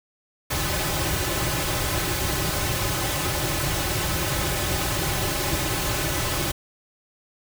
pink noise with comb filter, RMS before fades -25 dBFS, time 0.5-6.52 s, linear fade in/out 10 ms, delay 4.3 ms, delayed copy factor -0.8, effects none

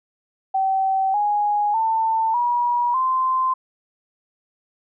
sine tone with pitch steps, 769 / 829 / 893.6 / 963.3 / 1038.4 Hz, G5 / G#5 / A5 / B5 / C6, -33 / -3 / +27 / -43 / -13 cents, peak -17 dBFS, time 0.54-3.54 s, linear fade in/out 10 ms, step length 600 ms, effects none

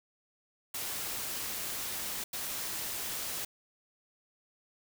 white noise bursts at uneven times, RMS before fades -37 dBFS, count 2, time 0.74-2.24 / 2.33-3.45 s, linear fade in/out 5 ms, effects none

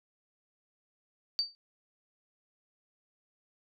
sine tone with exponential decay, 4613 Hz, D8, 32 cents flat, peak -23 dBFS, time 1.39-1.55 s, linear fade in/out 0 ms, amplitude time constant 34 ms, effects none

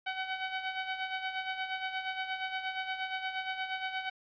15% pulse tone with tremolo, 756 Hz, F#5, 37 cents sharp, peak -25 dBFS, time 0.06-4.1 s, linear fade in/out 10 ms, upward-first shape sine, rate 8.5 Hz, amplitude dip 60%, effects resampled to 11025 Hz + 10-bit

